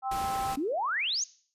harmonic tone, 261.6 Hz, C4, in tune, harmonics 3 / 4 / 5, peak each -29 / -41 / -37 dBFS, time 0.02-0.57 s, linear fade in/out 50 ms
pink noise, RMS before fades -39 dBFS, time 0.11-0.56 s, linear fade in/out 5 ms
sine exponential sweep, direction up, 261.6 to 6880 Hz, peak -27 dBFS, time 0.57-1.24 s, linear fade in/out 5 ms
effects noise-tail reverb RT60 0.5 s tail -20 dB re dry + resampled to 32000 Hz

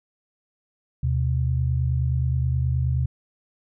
sine tone pair together, 77.78 / 127.26 Hz, D#2 / C3, 0 / -48 cents, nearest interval major sixth, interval 852 cents, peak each -23 / -22 dBFS, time 1.03-3.06 s, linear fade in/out 5 ms, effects none

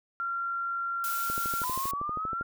sine tone, 1376 Hz, F6, 26 cents flat, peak -29 dBFS, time 0.2-1.64 s, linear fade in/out 0 ms
blue noise, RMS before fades -36 dBFS, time 1.04-1.91 s, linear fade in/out 0 ms
click train, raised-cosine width 2 ms, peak -26 dBFS, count 15, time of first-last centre 1.3-2.411 s, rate 12.6 Hz
sine exponential sweep, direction up, 987.8 to 1399 Hz, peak -30 dBFS, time 1.63-2.43 s, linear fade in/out 10 ms
effects none

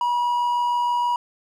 triangle tone with amplitude modulation, 966 Hz, B5, 39 cents flat, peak -16 dBFS, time 0.01-1.16 s, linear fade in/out 2 ms, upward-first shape sine, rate 86.3 Hz, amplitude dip 25%, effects none

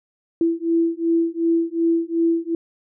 sine beating tone pair, 331.6 / 334.3 Hz, E4 / E4, +10 / +24 cents, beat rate 2.7 Hz, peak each -20 dBFS, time 0.41-2.55 s, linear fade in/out 2 ms, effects none

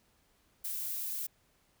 violet noise, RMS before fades -37 dBFS, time 0.64-1.27 s, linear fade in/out 10 ms, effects pink hiss -70 dBFS RMS until 1.8 s

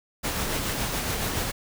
pink noise with tremolo, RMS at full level -27 dBFS, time 0.23-1.52 s, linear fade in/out 20 ms, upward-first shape sine, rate 7.1 Hz, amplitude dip 30%, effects none

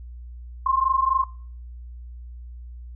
sine tone pair together, 1049.1 / 1073 Hz, C6 / C6, +4 / +43 cents, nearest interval unison, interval 39 cents, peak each -21 dBFS, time 0.66-1.24 s, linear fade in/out 5 ms, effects noise-tail reverb RT60 0.5 s tail -20 dB re dry + added 60 Hz sine -36 dBFS peak until 2.95 s

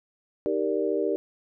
sine chord, Eb major seventh, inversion none, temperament equal, 311.1 / 392 / 466.2 / 587.3 Hz, Eb4 / G4 / Bb4 / D5, 0 / 0 / 0 / 0 cents, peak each -30 / -27 / -28 / -31 dBFS, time 0.46-1.16 s, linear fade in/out 0 ms, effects none

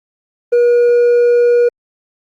sine tone with hard clipping, 480.3 Hz, B4, 48 cents flat, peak -8 dBFS, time 0.52-1.69 s, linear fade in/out 10 ms, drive 2 dB, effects Opus 32 kbps

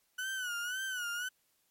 35% pulse tone with vibrato, 1480 Hz, F#6, in tune, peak -33 dBFS, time 0.18-1.29 s, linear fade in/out 10 ms, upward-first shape sine, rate 1.9 Hz, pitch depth 94 cents each way, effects white hiss -74 dBFS RMS until 1.7 s + MP3 64 kbps

